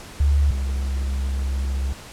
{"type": "tone pair in turn", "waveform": ["sine", "triangle"], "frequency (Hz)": [71.5, 67.1], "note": ["D2", "C2"], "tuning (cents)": [-46, 44], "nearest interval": "minor second", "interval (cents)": 110, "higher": "first", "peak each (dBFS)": [-14, -19], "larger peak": "first", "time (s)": [[0.2, 0.51], [0.51, 1.93]], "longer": "second", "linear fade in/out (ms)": 5, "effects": ["pink hiss -40 dBFS RMS until 2.12 s", "low-pass 10000 Hz 12 dB/octave"]}